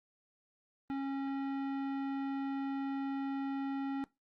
sine tone with tanh clipping, 273.6 Hz, C#4, 23 cents flat, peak -36 dBFS, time 0.9-4.04 s, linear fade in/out 0 ms, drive 16 dB, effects noise-tail reverb RT60 0.2 s tail -20 dB re dry + Opus 24 kbps

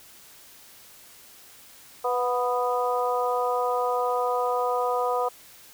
harmonic tone with a mistuned harmonic, 247.4 Hz, B3, 3 cents sharp, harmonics 2 / 3 / 4 / 5, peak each -26 / -28 / -29 / -30 dBFS, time 2.04-5.29 s, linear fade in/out 10 ms, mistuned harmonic 3, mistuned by -23 cents, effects white hiss -50 dBFS RMS until 5.73 s

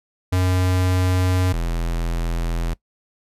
square tone pair in turn, 91.8 / 42.07 Hz, F#2 / E1, -13 / +36 cents, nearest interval octave + major second, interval 1351 cents, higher first, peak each -17 / -21 dBFS, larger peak first, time 0.32-1.53 / 1.53-2.74 s, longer neither, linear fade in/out 10 ms, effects noise-tail reverb RT60 0.1 s tail -21 dB re dry + resampled to 32000 Hz

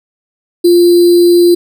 sine tone with sample-and-hold, 348.1 Hz, F4, 6 cents flat, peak -3 dBFS, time 0.64-1.55 s, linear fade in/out 10 ms, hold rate 4410 Hz, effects none

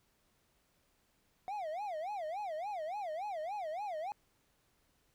triangle tone with vibrato, 719 Hz, F#5, 50 cents flat, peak -35 dBFS, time 1.48-4.12 s, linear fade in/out 0 ms, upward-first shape sine, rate 3.5 Hz, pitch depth 280 cents each way, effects pink hiss -74 dBFS RMS until 5.14 s

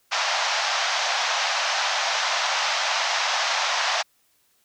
pink band-pass noise, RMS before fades -24 dBFS, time 0.11-4.03 s, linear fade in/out 20 ms, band 640 to 6300 Hz, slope 48 dB/octave, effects white hiss -65 dBFS RMS until 4.64 s

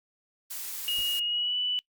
blue noise, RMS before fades -36 dBFS, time 0.5-1.2 s, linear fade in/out 10 ms
sine tone with pitch glide, 2869 to 2972 Hz, F7 to F#7, +46 to +7 cents, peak -26 dBFS, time 0.88-1.79 s, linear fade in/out 0 ms, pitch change +61 cents, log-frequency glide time 1.24-1.57 s
brown noise with exponential decay, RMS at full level -37 dBFS, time 0.98-1.06 s, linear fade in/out 5 ms, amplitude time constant 16 ms
effects noise-tail reverb RT60 0.1 s tail -23 dB re dry + Opus 48 kbps

